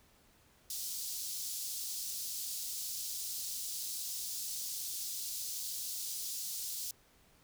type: high-pass noise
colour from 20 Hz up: pink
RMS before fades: -40 dBFS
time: 0.7-6.91 s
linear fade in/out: 2 ms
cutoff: 4500 Hz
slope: 24 dB/octave
effects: pink hiss -66 dBFS RMS until 7.43 s